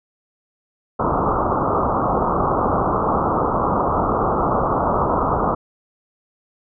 white low-pass noise, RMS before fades -19 dBFS, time 0.99-5.55 s, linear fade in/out 10 ms, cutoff 1300 Hz, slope 96 dB/octave, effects none

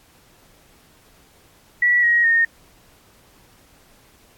sine tone with pitch steps, 1944 / 1891.9 / 1841.3 Hz, B6 / A#6 / A#6, -28 / +25 / -22 cents, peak -13 dBFS, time 1.82-2.45 s, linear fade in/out 5 ms, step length 210 ms, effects pink hiss -54 dBFS RMS until 4.37 s + AAC 64 kbps

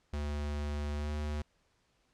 square tone with pitch glide, 73.42 to 74.88 Hz, D2 to D2, 0 to +34 cents, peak -34 dBFS, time 0.13-1.42 s, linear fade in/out 5 ms, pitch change +34 cents, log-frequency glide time 0.95-1.13 s, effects pink hiss -73 dBFS RMS until 2.13 s + low-pass 7000 Hz 12 dB/octave

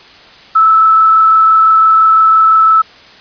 sine tone with frequency modulation, 1310 Hz, E6, 11 cents flat, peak -4 dBFS, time 0.55-2.82 s, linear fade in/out 10 ms, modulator 25.9 Hz, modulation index 0.51, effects white hiss -38 dBFS RMS until 3.2 s + resampled to 11025 Hz

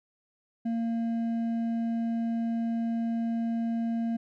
triangle tone with hard clipping, 230 Hz, A#3, 23 cents flat, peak -28 dBFS, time 0.65-4.17 s, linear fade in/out 10 ms, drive 8 dB, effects none

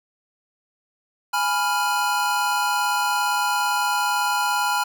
square chord, F diminished, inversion first, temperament equal, 830.6 / 987.8 / 1396.9 Hz, Ab5 / Cb6 / F6, 0 / 0 / 0 cents, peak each -25 dBFS, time 1.33-4.84 s, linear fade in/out 10 ms, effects none

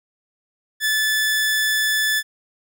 sawtooth tone, 1739 Hz, A6, 21 cents flat, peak -14 dBFS, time 0.8-2.23 s, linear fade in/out 50 ms, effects none

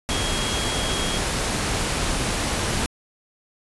sine tone in noise, 3283 Hz, G#7, 21 cents flat, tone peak -30 dBFS, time 0.1-1.18 s, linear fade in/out 0 ms, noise pink, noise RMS -24 dBFS, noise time 0.09-2.86 s, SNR -9 dB, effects resampled to 24000 Hz

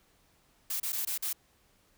blue noise with dropouts, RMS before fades -33 dBFS, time 0.7-1.33 s, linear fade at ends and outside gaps 5 ms, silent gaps 0.8-0.83 / 0.922-0.928 / 1.051-1.071 / 1.178-1.223 s, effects pink hiss -67 dBFS RMS until 1.97 s

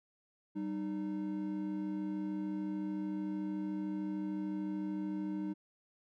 triangle tone pair together, 193.27 / 306.8 Hz, G3 / D#4, -24 / -24 cents, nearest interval minor sixth, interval 800 cents, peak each -37 / -35 dBFS, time 0.55-5.54 s, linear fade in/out 20 ms, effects none

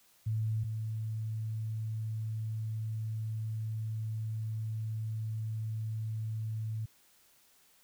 sine tone pair in turn, 110 / 110 Hz, A2 / A2, 0 / 0 cents, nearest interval unison, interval 0 cents, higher neither, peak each -29 / -33 dBFS, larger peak first, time 0.26-0.64 / 0.64-6.86 s, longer second, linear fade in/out 10 ms, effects white hiss -65 dBFS RMS until 7.83 s

